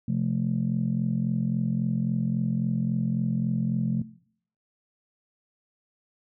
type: chord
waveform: sine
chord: F major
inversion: second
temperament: just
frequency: 130.96 / 174.61 / 218.3 Hz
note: C3 / F3 / A3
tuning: +2 / 0 / -13 cents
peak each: -27 dBFS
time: 0.08-4.02 s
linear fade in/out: 5 ms
effects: noise-tail reverb RT60 0.6 s tail -19 dB re dry + tanh soft clip ceiling -15 dBFS